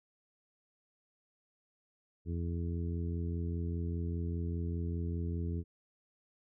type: harmonic tone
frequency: 85 Hz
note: F2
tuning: 46 cents flat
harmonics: 1 / 2 / 3 / 4 / 5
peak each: -34 / -40 / -44 / -46 / -48 dBFS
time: 2.25-5.64 s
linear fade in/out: 50 ms
effects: none